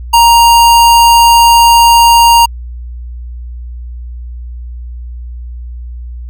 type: tone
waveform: square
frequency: 935 Hz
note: A#5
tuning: 5 cents sharp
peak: -3 dBFS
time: 0.13-2.46 s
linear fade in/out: 10 ms
effects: added 60 Hz sine -21 dBFS peak until 6.29 s